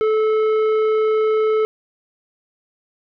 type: tone with tanh clipping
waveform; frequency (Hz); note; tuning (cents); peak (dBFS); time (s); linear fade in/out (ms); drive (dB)
sine; 434.6; A4; -21; -16; 0.01-1.65; 0; 10
effects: none